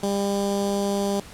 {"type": "tone with notch filter", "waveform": "15% pulse", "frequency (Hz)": 199.9, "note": "G3", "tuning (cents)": 34, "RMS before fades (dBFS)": -24, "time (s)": [0.03, 1.2], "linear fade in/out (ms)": 2, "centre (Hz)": 2000, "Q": 0.64, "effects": ["pink hiss -44 dBFS RMS until 1.33 s", "low-pass 11000 Hz 12 dB/octave"]}